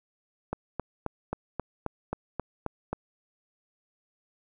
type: click train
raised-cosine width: 1 ms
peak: -16 dBFS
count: 10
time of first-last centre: 0.53-2.93 s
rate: 3.75 Hz
effects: none